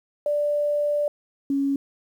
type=tone pair in turn; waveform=sine; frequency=587.3 / 277.2 Hz; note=D5 / C#4; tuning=0 / 0 cents; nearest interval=octave + minor second; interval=1300 cents; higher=first; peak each=-20 dBFS; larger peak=neither; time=0.26-1.08 / 1.5-1.76 s; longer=first; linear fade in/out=2 ms; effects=9-bit